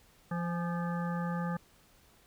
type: harmonic tone with a mistuned harmonic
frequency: 173.1 Hz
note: F3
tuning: 15 cents flat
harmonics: 1 / 3 / 5 / 7 / 9 / 10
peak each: -32 / -42 / -42 / -42 / -48 / -48 dBFS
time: 0.31-1.57 s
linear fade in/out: 5 ms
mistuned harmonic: 5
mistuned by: -44 cents
effects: pink hiss -63 dBFS RMS until 2.26 s